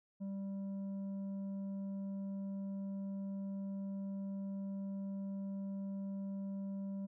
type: tone with tanh clipping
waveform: sine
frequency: 196 Hz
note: G3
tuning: in tune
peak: -40 dBFS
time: 0.2-7.07 s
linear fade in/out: 20 ms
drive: 6 dB
effects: none